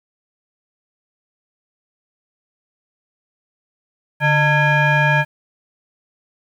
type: tone with frequency modulation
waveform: sine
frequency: 902 Hz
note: A5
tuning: 43 cents sharp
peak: -11 dBFS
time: 4.2-5.25 s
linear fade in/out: 50 ms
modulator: 756 Hz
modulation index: 1.7
effects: tanh soft clip ceiling -7 dBFS + 8-bit